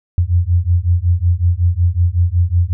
sine beating tone pair, 85 / 90.4 Hz, F2 / F#2, -46 / -40 cents, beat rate 5.4 Hz, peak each -14 dBFS, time 0.18-2.73 s, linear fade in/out 0 ms, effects none

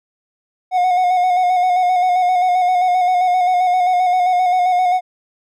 triangle tone with vibrato, 727 Hz, F#5, 31 cents flat, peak -10 dBFS, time 0.71-5.01 s, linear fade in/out 50 ms, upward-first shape square, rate 7.6 Hz, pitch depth 29 cents each way, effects none

